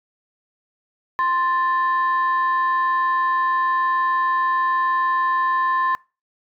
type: tone pair together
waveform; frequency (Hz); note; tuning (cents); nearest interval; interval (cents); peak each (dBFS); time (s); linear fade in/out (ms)
sine; 1046.5 / 1760; C6 / A6; 0 / 0; major sixth; 900; -17 / -24; 1.19-5.95; 0
effects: noise-tail reverb RT60 0.3 s tail -24 dB re dry + tanh soft clip ceiling -11 dBFS